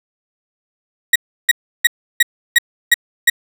35% pulse tone bursts, 1900 Hz, A#6, 33 cents sharp, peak -5 dBFS, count 7, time 1.13-3.299 s, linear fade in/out 5 ms, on 27 ms, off 330 ms, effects none

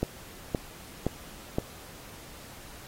click train, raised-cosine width 2 ms, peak -12 dBFS, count 4, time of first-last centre 0.03-1.584 s, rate 1.93 Hz, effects pink hiss -48 dBFS RMS until 2.87 s + AAC 48 kbps

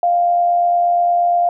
sine tone with amplitude modulation, 698.5 Hz, F5, in tune, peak -10 dBFS, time 0.03-1.49 s, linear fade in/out 2 ms, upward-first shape sine, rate 88.5 Hz, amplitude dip 35%, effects none

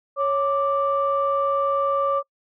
sine tone pair together, 554.4 / 1174.7 Hz, C#5 / D6, 0 / 0 cents, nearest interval octave + minor second, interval 1300 cents, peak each -21 dBFS, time 0.16-2.23 s, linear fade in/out 50 ms, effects noise-tail reverb RT60 0.1 s tail -25 dB re dry + tanh soft clip ceiling -11 dBFS

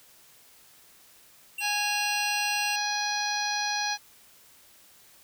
square tone, 2744 Hz, F7, 31 cents flat, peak -32 dBFS, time 1.58-2.76 s, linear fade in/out 5 ms
harmonic tone, 828 Hz, G#5, 5 cents flat, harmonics 1 / 2 / 3 / 4 / 5 / 6 / 7, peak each -31 / -33 / -36 / -41 / -33 / -38 / -35 dBFS, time 1.6-3.98 s, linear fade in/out 50 ms
effects white hiss -56 dBFS RMS until 5.23 s

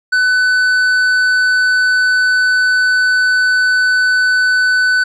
sine tone with tanh clipping, 1500 Hz, F#6, 23 cents sharp, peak -11 dBFS, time 0.12-5.04 s, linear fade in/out 10 ms, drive 8 dB, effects none

